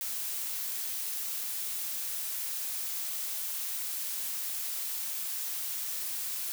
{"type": "noise", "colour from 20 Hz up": "blue", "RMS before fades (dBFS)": -35, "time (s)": [0.01, 6.52], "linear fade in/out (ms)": 0, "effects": []}